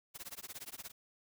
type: noise with tremolo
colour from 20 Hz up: white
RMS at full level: -44 dBFS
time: 0.14-0.92 s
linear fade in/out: 20 ms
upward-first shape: sine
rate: 17 Hz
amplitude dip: 100%
effects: none